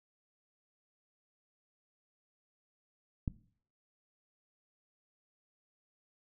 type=click; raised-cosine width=5 ms; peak=-20 dBFS; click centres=3.278 s; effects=noise-tail reverb RT60 0.5 s tail -18 dB re dry